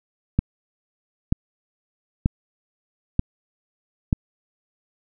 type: click train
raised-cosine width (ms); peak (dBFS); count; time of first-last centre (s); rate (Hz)
5; -5; 5; 0.39-4.128; 1.07
effects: none

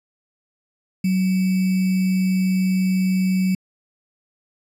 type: tone with sample-and-hold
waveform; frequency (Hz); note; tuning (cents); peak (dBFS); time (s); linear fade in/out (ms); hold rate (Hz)
sine; 187; F#3; +19; -16; 1.04-3.55; 5; 2450
effects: resampled to 32000 Hz

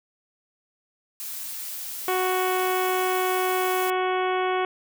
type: noise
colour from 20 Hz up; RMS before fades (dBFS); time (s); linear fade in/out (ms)
blue; -34; 1.2-3.9; 0
type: harmonic tone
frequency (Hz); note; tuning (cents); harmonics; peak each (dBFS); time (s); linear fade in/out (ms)
370; F#4; 0; 1 / 2 / 3 / 4 / 5 / 6 / 7 / 8 / 9; -25 / -27 / -29 / -34 / -38 / -35 / -40 / -42 / -41; 2.08-4.65; 2
effects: none

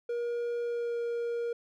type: tone with pitch glide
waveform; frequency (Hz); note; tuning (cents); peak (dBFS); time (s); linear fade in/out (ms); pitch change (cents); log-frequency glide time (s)
triangle; 475.3 to 471.2; A#4 to A#4; +34 to +19; -28; 0.09-1.53; 5; -15; 0.62-0.99
effects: none

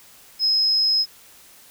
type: tone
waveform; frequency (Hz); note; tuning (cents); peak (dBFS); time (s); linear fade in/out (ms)
sine; 5120; D#8; +49; -16; 0.39-1.06; 50
effects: white hiss -49 dBFS RMS until 1.7 s

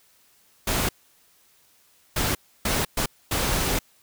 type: noise bursts at uneven times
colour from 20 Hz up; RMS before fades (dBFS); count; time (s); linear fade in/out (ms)
pink; -24; 5; 0.67-0.89 / 2.16-2.35 / 2.65-2.85 / 2.97-3.06 / 3.31-3.79; 5
effects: white hiss -60 dBFS RMS until 4.02 s

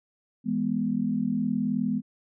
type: chord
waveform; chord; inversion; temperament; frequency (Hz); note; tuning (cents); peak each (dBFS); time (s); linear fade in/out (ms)
sine; E major; none; equal; 164.81 / 207.7 / 246.9; E3 / G#3 / B3; 0 / 0 / 0; -33 / -27 / -27; 0.44-2.02; 50
effects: none

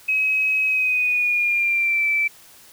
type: tone with pitch glide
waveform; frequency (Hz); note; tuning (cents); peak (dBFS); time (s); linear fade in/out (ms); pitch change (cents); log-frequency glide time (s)
sine; 2548 to 2323; D#7 to D7; +41 to -20; -17; 0.08-2.28; 10; -161; 0.66-2.07
effects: white hiss -48 dBFS RMS until 2.72 s

